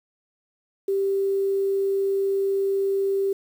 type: tone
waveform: sine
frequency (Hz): 392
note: G4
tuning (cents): 0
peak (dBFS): -20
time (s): 0.88-3.33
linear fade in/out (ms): 5
effects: 8-bit